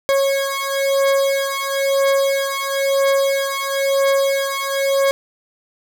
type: beating tone pair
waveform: 40% pulse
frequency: 548 / 549 Hz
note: C#5 / C#5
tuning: -20 / -17 cents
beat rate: 1 Hz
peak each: -18 dBFS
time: 0.09-5.11 s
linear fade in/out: 0 ms
effects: none